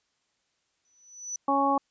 sine tone with exponential growth, 5960 Hz, F#8, 12 cents sharp, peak -29 dBFS, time 0.85-1.36 s, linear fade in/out 2 ms, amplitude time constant 110 ms
harmonic tone, 277.2 Hz, C#4, in tune, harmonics 1 / 2 / 3 / 4, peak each -28 / -30 / -25 / -26 dBFS, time 1.48-1.78 s, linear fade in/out 5 ms
effects white hiss -74 dBFS RMS until 1.9 s + resampled to 16000 Hz

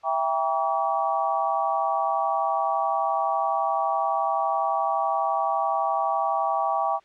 sine chord, E diminished seventh, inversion none, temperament just, 659.3 / 791.1 / 949.3 / 1139.2 Hz, E5 / G5 / Bb5 / Db6, 0 / +16 / +31 / +47 cents, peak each -28 / -25 / -30 / -27 dBFS, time 0.03-7 s, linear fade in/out 50 ms, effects white hiss -59 dBFS RMS until 7.04 s + low-pass 3000 Hz 12 dB/octave

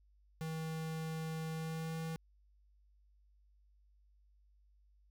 square tone with pitch glide, 160 to 161.86 Hz, D#3 to E3, +49 to -31 cents, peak -39 dBFS, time 0.41-2.16 s, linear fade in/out 0 ms, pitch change +20 cents, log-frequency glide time 1.52-1.97 s, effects added 50 Hz sine -65 dBFS peak until 5.1 s

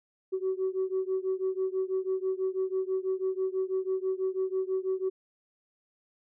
sine beating tone pair, 375.1 / 381.2 Hz, F#4 / G4, +24 / -48 cents, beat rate 6.1 Hz, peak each -29 / -30 dBFS, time 0.32-5.1 s, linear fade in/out 20 ms, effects tanh soft clip ceiling -22 dBFS

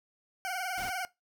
20% pulse tone with vibrato, 740 Hz, F#5, in tune, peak -28 dBFS, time 0.45-1.05 s, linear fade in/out 0 ms, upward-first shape sine, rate 20 Hz, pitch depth 83 cents each way
pink noise, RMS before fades -44 dBFS, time 0.77-0.9 s, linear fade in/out 10 ms
effects noise-tail reverb RT60 0.2 s tail -20 dB re dry

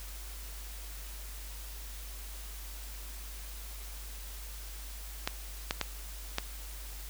clicks, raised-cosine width 0.2 ms, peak -12 dBFS, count 4, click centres 5.275 / 5.709 / 5.813 / 6.384 s, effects added 50 Hz sine -42 dBFS peak until 7.09 s + white hiss -48 dBFS RMS until 7.09 s

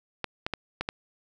clicks, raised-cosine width 0.3 ms, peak -13 dBFS, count 5, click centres 0.243 / 0.465 / 0.537 / 0.81 / 0.889 s, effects none

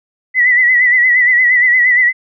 sine tone with vibrato, 1975.5 Hz, B6, in tune, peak -7 dBFS, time 0.34-2.13 s, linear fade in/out 50 ms, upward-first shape sine, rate 8.6 Hz, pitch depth 60 cents each way, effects none

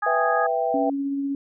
harmonic tone, 414.2 Hz, G#4, 5 cents flat, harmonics 2 / 3 / 4, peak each -26 / -25 / -27 dBFS, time 0.02-0.47 s, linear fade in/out 10 ms
sine chord, E minor, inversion second, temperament equal, 493.9 / 659.3 / 784 Hz, B4 / E5 / G5, 0 / 0 / 0 cents, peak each -26 / -24 / -25 dBFS, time 0.06-0.9 s, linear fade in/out 5 ms
sine tone with tremolo, 278.2 Hz, C#4, 6 cents sharp, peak -22 dBFS, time 0.74-1.35 s, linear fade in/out 2 ms, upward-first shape triangle, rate 16 Hz, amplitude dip 25%
effects none

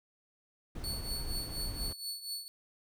brown noise, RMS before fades -39 dBFS, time 0.75-1.93 s, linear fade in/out 5 ms
sawtooth tone with tremolo, 4435 Hz, C#8, in tune, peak -32 dBFS, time 0.84-2.48 s, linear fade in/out 0 ms, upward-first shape triangle, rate 4.2 Hz, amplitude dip 80%
effects none

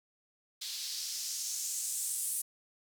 blue noise with band-pass filter sweep, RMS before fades -37 dBFS, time 0.61-2.42 s, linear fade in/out 10 ms, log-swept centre 4000 to 9700 Hz, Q 2.3, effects none

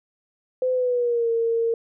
sine tone with pitch glide, 510 to 459.6 Hz, C5 to A#4, -44 to -25 cents, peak -19 dBFS, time 0.62-1.74 s, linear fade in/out 2 ms, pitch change -181 cents, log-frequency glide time 0.73-1.3 s, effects none

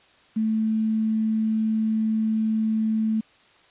sine tone with quantisation, 219.4 Hz, A3, 5 cents flat, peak -20 dBFS, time 0.36-3.21 s, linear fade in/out 10 ms, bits 8, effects white hiss -56 dBFS RMS until 3.7 s + resampled to 8000 Hz

